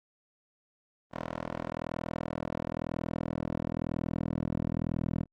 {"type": "tone with band-pass filter sweep", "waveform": "10% pulse", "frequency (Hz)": 41, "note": "E1", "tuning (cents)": -9, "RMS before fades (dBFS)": -34, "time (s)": [1.11, 5.26], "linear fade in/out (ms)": 50, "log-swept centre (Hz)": [850, 200], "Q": 0.76, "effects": ["Opus 32 kbps"]}